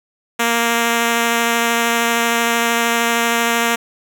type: tone with vibrato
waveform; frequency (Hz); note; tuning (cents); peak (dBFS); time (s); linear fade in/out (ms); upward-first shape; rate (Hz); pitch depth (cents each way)
5% pulse; 233.1; A#3; 0; -3; 0.39-3.76; 10; triangle; 13; 10
effects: none